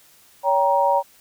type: chord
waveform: sine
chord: G diminished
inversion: second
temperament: just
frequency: 564.5 / 784 / 940.8 Hz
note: Db5 / G5 / Bb5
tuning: +31 / 0 / +16 cents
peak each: -20 / -22 / -18 dBFS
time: 0.43-1.03 s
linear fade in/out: 50 ms
effects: white hiss -53 dBFS RMS until 1.2 s